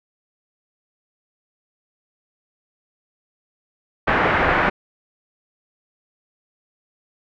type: low-pass noise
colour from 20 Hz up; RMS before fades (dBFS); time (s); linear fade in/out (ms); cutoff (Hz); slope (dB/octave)
white; -18; 4.07-4.7; 10; 1900; 24
effects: none